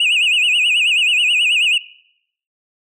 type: tone with vibrato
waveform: sine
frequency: 2690 Hz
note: E7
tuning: 34 cents sharp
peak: -9 dBFS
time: 0-1.78 s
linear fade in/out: 5 ms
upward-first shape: sine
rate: 9.3 Hz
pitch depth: 160 cents each way
effects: noise-tail reverb RT60 0.7 s tail -21 dB re dry + tanh soft clip ceiling -11 dBFS